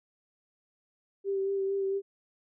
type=tone with vibrato; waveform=sine; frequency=391.2 Hz; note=G4; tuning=4 cents flat; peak=-27 dBFS; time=1.24-2.02 s; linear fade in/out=50 ms; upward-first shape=sine; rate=4.4 Hz; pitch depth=20 cents each way; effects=none